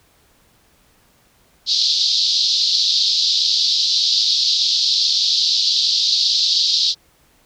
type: band-pass noise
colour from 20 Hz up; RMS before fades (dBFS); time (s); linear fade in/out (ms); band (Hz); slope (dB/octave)
white; -17; 1.66-6.95; 50; 3700 to 4900; 48
effects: pink hiss -56 dBFS RMS until 7.45 s